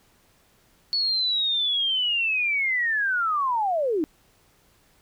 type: linear sweep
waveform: sine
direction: down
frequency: 4435 to 290 Hz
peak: -21 dBFS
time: 0.93-4.04 s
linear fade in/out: 0 ms
effects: pink hiss -61 dBFS RMS until 5.01 s